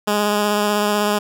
10% pulse tone with vibrato, 207.7 Hz, G#3, in tune, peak -8 dBFS, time 0.07-1.19 s, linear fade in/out 10 ms, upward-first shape triangle, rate 16 Hz, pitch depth 19 cents each way, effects none

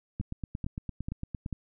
two click trains, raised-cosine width 5 ms, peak -21 / -22 dBFS, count 4 / 12, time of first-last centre 0.2-1.527 / 0.21-1.461 s, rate 2.26 / 8.79 Hz, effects none

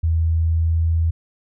sine tone with pitch glide, 81.6 to 82.17 Hz, E2 to E2, -17 to -5 cents, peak -15 dBFS, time 0.03-1.11 s, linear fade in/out 10 ms, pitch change +12 cents, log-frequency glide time 0.24-0.91 s, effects none

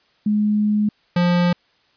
sine / square tone pair in turn, 210 / 175.74 Hz, G#3 / F3, +19 / +11 cents, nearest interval minor third, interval 308 cents, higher first, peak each -15 dBFS, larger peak neither, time 0.26-0.89 / 1.16-1.53 s, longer first, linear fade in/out 5 ms, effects white hiss -60 dBFS RMS until 1.96 s + resampled to 11025 Hz

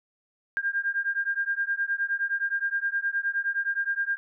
sine beating tone pair, 1600 / 1609.6 Hz, G6 / G6, +35 / +45 cents, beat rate 9.6 Hz, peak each -28 dBFS, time 0.57-4.17 s, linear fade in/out 0 ms, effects none

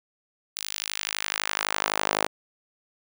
sawtooth tone with high-pass filter sweep, 51.91 Hz, G#1, in tune, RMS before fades -29 dBFS, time 0.56-2.27 s, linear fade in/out 10 ms, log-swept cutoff 4300 to 580 Hz, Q 0.95, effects none

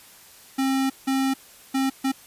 square tone bursts at uneven times, 267.4 Hz, C4, 38 cents sharp, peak -21 dBFS, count 4, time 0.58-0.9 / 1.07-1.34 / 1.74-1.9 / 2.04-2.12 s, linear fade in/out 10 ms, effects white hiss -49 dBFS RMS until 2.26 s + resampled to 32000 Hz

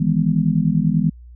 sine chord, E major seventh, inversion third, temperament just, 154.51 / 164.81 / 206 / 247.2 Hz, D#3 / E3 / G#3 / B3, -12 / 0 / -14 / +2 cents, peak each -21 / -18 / -20 / -23 dBFS, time 0-1.1 s, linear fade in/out 10 ms, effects added 60 Hz sine -38 dBFS peak until 1.35 s

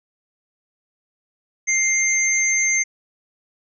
sine tone pair together, 2101 / 6296 Hz, C7 / G8, +7 / +7 cents, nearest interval octave + perfect fifth, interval 1900 cents, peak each -19 dBFS, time 1.67-2.84 s, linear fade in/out 20 ms, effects none

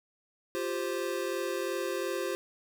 square chord, F suspended second, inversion none, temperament equal, 349.2 / 392 / 523.3 Hz, F4 / G4 / C5, 0 / 0 / 0 cents, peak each -36 / -36 / -36 dBFS, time 0.55-2.35 s, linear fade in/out 0 ms, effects none

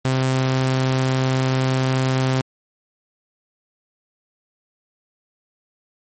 sawtooth tone, 130.81 Hz, C3, in tune, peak -13 dBFS, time 0.05-2.41 s, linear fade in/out 0 ms, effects MP3 32 kbps

